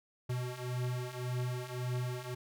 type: beating tone pair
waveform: square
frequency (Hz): 123.47 / 125.27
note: B2 / B2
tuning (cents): 0 / +25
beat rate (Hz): 1.8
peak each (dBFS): -40 / -37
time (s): 0.29-2.35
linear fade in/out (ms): 10
effects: none